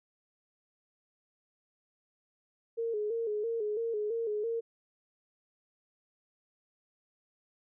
sine tone with vibrato, 440 Hz, A4, in tune, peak -30 dBFS, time 2.77-4.61 s, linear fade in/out 20 ms, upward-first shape square, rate 3 Hz, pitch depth 78 cents each way, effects none

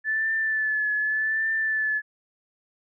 sine tone with vibrato, 1743 Hz, A6, 17 cents flat, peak -22 dBFS, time 0.04-2.02 s, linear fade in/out 50 ms, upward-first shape triangle, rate 0.85 Hz, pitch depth 42 cents each way, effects none

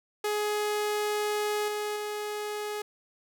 sawtooth tone with level steps, 419.2 Hz, G#4, 16 cents sharp, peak -23 / -26 / -28 dBFS, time 0.24-2.82 s, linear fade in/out 5 ms, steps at 1.68 / 1.96 s, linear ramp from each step 2 ms, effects none

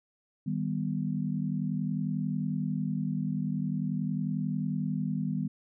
sine chord, Eb augmented, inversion none, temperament equal, 155.56 / 196 / 246.9 Hz, Eb3 / G3 / B3, 0 / 0 / 0 cents, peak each -32 / -32 / -34 dBFS, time 0.46-5.48 s, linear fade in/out 10 ms, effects none

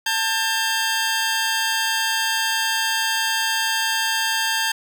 15% pulse tone pair together, 892.3 / 1600 Hz, A5 / G6, +24 / +35 cents, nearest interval minor seventh, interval 1011 cents, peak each -17 / -15 dBFS, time 0.06-4.72 s, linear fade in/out 5 ms, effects none

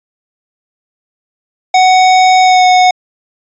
square tone with pitch glide, 744 to 734.2 Hz, F#5 to F#5, +9 to -14 cents, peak -5 dBFS, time 1.74-2.91 s, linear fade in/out 5 ms, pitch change -23 cents, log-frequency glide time 2.42-2.65 s, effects resampled to 16000 Hz

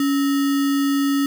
sine tone with sample-and-hold, 279.5 Hz, C#4, 14 cents sharp, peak -16 dBFS, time 0-1.26 s, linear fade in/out 2 ms, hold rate 1575 Hz, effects none

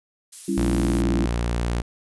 violet noise, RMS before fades -34 dBFS, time 0.32-1.02 s, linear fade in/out 10 ms
sine chord, C# diminished, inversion second, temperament equal with one note detuned, 196 / 277.2 / 335.8 Hz, G3 / C#4 / E4, 0 / 0 / +32 cents, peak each -25 / -26 / -25 dBFS, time 0.48-1.26 s, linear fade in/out 5 ms
sawtooth tone, 58.9 Hz, A#1, 19 cents sharp, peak -18 dBFS, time 0.57-1.82 s, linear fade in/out 10 ms
effects resampled to 24000 Hz

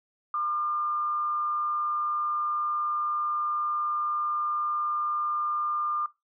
sine tone with frequency modulation, 1200 Hz, D6, 37 cents sharp, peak -26 dBFS, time 0.34-6.06 s, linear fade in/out 2 ms, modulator 159 Hz, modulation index 0.24, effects noise-tail reverb RT60 0.2 s tail -18 dB re dry

